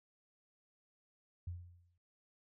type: tone with exponential decay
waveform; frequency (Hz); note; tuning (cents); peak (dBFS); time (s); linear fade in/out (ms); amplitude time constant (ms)
sine; 87.7; F2; +8; -38; 1.47-1.98; 5; 110
effects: noise-tail reverb RT60 0.6 s tail -19 dB re dry